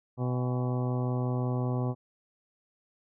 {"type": "harmonic tone with a mistuned harmonic", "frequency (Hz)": 125.3, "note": "B2", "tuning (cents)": 25, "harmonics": [1, 2, 3, 4, 5, 6, 7, 8, 9], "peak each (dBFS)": [-28, -34, -38, -40, -42, -44, -45, -46, -47], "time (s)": [0.17, 1.95], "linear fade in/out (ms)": 50, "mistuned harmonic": 7, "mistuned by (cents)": -80, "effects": []}